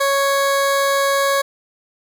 20% pulse tone, 554 Hz, C#5, 1 cent flat, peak -10 dBFS, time 0-1.42 s, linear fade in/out 10 ms, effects none

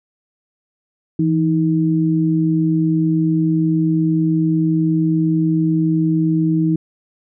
sine tone pair together, 164.81 / 316.1 Hz, E3 / D#4, 0 / +27 cents, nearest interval major seventh, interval 1127 cents, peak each -16 / -16 dBFS, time 1.19-6.76 s, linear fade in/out 5 ms, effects none

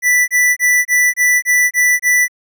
square tone bursts, 1975.5 Hz, B6, in tune, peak -10 dBFS, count 8, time 0.02-2.282 s, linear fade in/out 50 ms, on 260 ms, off 26 ms, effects none

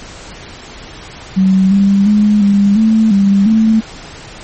sine tone with pitch steps, 189.8 / 197.9 / 209.3 / 200.8 / 220.5 / 197.9 / 220.8 Hz, F#3 / G3 / G#3 / G3 / A3 / G3 / A3, +44 / +17 / +14 / +42 / +4 / +17 / +6 cents, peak -6 dBFS, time 1.36-3.81 s, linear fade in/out 20 ms, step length 350 ms, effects pink hiss -32 dBFS RMS until 4.43 s + MP3 32 kbps

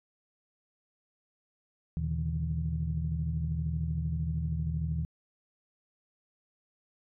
sine tone cluster, 77.9 / 119.7 / 147.5 / 160.4 Hz, D#2 / A#2 / D3 / E3, +3 / +46 / +8 / -47 cents, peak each -32 / -39 / -38 / -32 dBFS, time 1.97-5.05 s, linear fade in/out 0 ms, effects tanh soft clip ceiling -19 dBFS

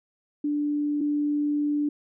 sine tone pair in turn, 293.7 / 293.7 Hz, D4 / D4, 0 / 0 cents, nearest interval unison, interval 0 cents, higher neither, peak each -23 / -22 dBFS, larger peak second, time 0.44-1.01 / 1.01-1.89 s, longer second, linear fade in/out 5 ms, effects none

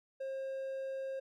triangle tone, 535 Hz, C5, 38 cents sharp, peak -35 dBFS, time 0.2-1.2 s, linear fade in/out 10 ms, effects none

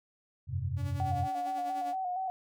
sine chord, F suspended second, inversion none, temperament equal, 87.31 / 98 / 130.81 Hz, F2 / G2 / C3, 0 / 0 / 0 cents, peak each -35 dBFS, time 0.47-1.29 s, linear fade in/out 50 ms
sawtooth tone with tremolo, 285.5 Hz, D4, 49 cents flat, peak -37 dBFS, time 0.76-1.96 s, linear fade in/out 50 ms, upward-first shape sine, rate 10 Hz, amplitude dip 60%
sine tone with vibrato, 740 Hz, F#5, in tune, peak -31 dBFS, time 1-2.3 s, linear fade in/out 0 ms, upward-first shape square, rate 4.3 Hz, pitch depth 43 cents each way
effects none

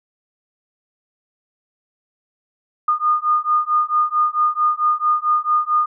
sine beating tone pair, 1220 / 1224.5 Hz, D#6 / D#6, -34 / -28 cents, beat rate 4.5 Hz, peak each -18 dBFS, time 2.88-5.86 s, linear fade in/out 5 ms, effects none

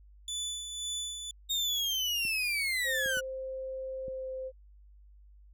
25% pulse tone with tremolo, 3484 Hz, A7, 18 cents flat, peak -29 dBFS, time 0.28-1.31 s, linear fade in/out 2 ms, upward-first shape sine, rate 1.9 Hz, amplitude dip 50%
35% pulse linear sweep, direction down, 3729 to 1444 Hz, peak -27 dBFS, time 1.49-3.21 s, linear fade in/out 20 ms
clicks, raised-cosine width 3 ms, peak -34 dBFS, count 4, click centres 2.252 / 3.06 / 3.171 / 4.082 s
sine tone with pitch glide, 525 to 521.1 Hz, C5 to C5, +6 to -7 cents, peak -35 dBFS, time 2.84-4.52 s, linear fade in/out 50 ms, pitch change -13 cents, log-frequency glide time 4.02-4.3 s
effects added 50 Hz sine -53 dBFS peak until 5.53 s

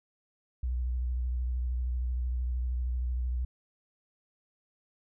sine tone with vibrato, 61.74 Hz, B1, in tune, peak -28 dBFS, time 0.63-3.45 s, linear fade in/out 5 ms, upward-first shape sine, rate 13 Hz, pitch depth 46 cents each way, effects none

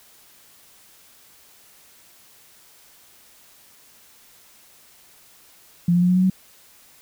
sine tone with pitch steps, 173.3 / 176.02 / 178.79 / 181.6 / 184.46 / 187.35 Hz, F3 / F3 / F3 / F#3 / F#3 / F#3, -13 / +14 / +41 / -32 / -5 / +22 cents, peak -14 dBFS, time 5.88-6.3 s, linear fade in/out 5 ms, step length 70 ms, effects white hiss -52 dBFS RMS until 7.01 s

